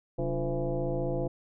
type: tone with frequency modulation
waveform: sine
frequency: 188.5 Hz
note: F#3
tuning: 32 cents sharp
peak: -27 dBFS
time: 0.18-1.28 s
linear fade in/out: 10 ms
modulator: 161 Hz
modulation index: 2.8
effects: none